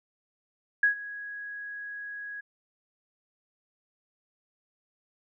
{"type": "tone with ADSR envelope", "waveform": "sine", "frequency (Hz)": 1661.2, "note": "G#6", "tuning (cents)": 0, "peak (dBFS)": -17, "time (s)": [0.83, 2.41], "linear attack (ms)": 4, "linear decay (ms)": 110, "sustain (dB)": -19, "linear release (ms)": 11, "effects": []}